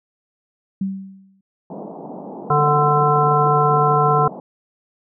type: tone with exponential decay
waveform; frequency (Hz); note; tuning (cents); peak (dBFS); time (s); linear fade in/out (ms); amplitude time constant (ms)
sine; 193; G3; -27; -17; 0.81-1.41; 5; 130
type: band-pass noise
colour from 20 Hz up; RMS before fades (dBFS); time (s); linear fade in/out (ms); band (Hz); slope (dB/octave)
pink; -33; 1.7-4.4; 2; 170 to 900; 48
type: harmonic tone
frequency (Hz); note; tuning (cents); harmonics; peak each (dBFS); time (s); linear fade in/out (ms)
147.9; D3; +13; 1 / 3 / 5 / 7 / 9; -19 / -20 / -19 / -18 / -20; 2.5-4.28; 5
effects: none

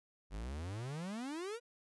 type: exponential sweep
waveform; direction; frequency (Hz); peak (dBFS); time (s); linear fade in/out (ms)
45% pulse; up; 46.41 to 493.9; -40; 0.3-1.6; 50
effects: resampled to 24000 Hz

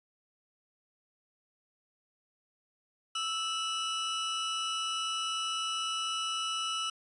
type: tone pair together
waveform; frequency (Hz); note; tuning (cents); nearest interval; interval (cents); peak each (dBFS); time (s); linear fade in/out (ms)
40% pulse; 1318.5 / 2939; E6 / F#7; 0 / -12; octave + major second; 1388; -34 / -33; 3.15-6.9; 5
effects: resampled to 24000 Hz

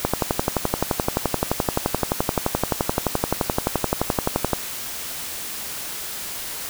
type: click train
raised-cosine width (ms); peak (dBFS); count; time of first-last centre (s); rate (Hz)
1; -4; 53; 0.05-4.533; 11.6
effects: white hiss -31 dBFS RMS until 6.69 s

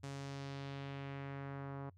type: tone with low-pass filter sweep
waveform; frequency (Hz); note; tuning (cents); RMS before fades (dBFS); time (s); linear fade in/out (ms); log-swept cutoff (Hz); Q
sawtooth; 138.59; C#3; 0; -45; 0.03-1.9; 10; 7800 to 1100; 1.4
effects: noise-tail reverb RT60 0.1 s tail -26 dB re dry + added 91 Hz sine -60 dBFS peak until 1.97 s

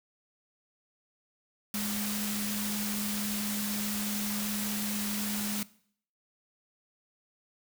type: tone in noise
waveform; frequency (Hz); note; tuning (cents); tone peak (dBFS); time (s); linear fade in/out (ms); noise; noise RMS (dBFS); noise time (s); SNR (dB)
sine; 207.7; G#3; 0; -33; 1.74-5.63; 2; white; -35; 1.74-5.63; -1
effects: noise-tail reverb RT60 0.6 s tail -20 dB re dry

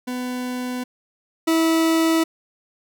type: tone pair in turn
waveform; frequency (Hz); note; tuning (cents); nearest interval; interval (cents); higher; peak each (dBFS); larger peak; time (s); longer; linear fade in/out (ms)
40% pulse; 250 / 325.4; B3 / E4; +21 / -22; perfect fourth; 457; second; -24 / -15; second; 0.07-0.84 / 1.47-2.24; neither; 10
effects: none

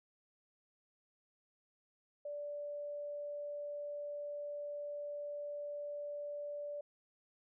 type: tone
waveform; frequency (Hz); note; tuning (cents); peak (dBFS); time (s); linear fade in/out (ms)
sine; 583; D5; -13; -40; 2.25-6.81; 5
effects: none

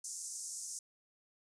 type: band-pass noise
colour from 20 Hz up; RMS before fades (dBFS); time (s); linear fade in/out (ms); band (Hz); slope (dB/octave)
pink; -44; 0.04-0.79; 2; 5800 to 9400; 48
effects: none

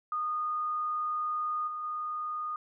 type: tone with level steps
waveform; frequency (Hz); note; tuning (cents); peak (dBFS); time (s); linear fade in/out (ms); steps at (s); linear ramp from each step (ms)
sine; 1229; D#6; -22; -29 / -34 / -32; 0.12-2.56; 2; 1.67 / 1.83; 10
effects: none

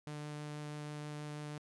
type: tone with vibrato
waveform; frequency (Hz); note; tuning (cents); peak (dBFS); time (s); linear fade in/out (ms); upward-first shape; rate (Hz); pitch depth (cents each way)
sawtooth; 149.1; D3; +27; -38; 0.07-1.58; 0; triangle; 6.2; 8
effects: resampled to 24000 Hz

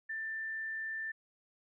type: tone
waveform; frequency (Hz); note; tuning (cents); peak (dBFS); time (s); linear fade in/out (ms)
sine; 1778; A6; +18; -36; 0.09-1.12; 10
effects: none

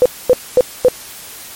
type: tone bursts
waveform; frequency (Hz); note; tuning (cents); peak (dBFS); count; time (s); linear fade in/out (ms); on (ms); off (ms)
sine; 502; B4; +28; -4; 4; 0.02-0.884; 0; 36; 240
effects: white hiss -33 dBFS RMS until 1.55 s + MP3 64 kbps

